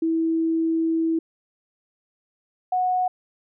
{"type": "tone pair in turn", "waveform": "sine", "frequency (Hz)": [326, 733.9], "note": ["E4", "F#5"], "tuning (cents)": [-19, -14], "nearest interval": "octave + major second", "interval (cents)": 1405, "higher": "second", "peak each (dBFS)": -19, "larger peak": "neither", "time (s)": [[0.02, 1.19], [2.72, 3.08]], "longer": "first", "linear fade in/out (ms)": 5, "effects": []}